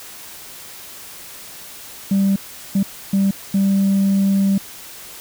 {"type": "tone bursts at uneven times", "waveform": "sine", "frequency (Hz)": 196, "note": "G3", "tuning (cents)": 0, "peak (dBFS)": -11, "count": 4, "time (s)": [[2.11, 2.36], [2.75, 2.83], [3.13, 3.31], [3.54, 4.58]], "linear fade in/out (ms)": 5, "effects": ["tanh soft clip ceiling -11 dBFS", "white hiss -37 dBFS RMS until 5.2 s"]}